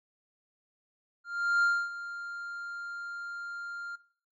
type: tone with ADSR envelope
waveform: triangle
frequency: 1396.9 Hz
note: F6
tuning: in tune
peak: -20 dBFS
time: 1.24-3.96 s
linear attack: 390 ms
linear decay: 260 ms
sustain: -15 dB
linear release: 10 ms
effects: noise-tail reverb RT60 0.5 s tail -18 dB re dry + MP3 32 kbps